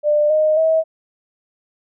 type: tone with pitch steps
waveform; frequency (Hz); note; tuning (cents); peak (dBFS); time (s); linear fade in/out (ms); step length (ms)
sine; 596 / 618.4 / 641.7; D5 / D#5 / E5; +25 / -11 / -47; -12; 0.03-0.84; 50; 270
effects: none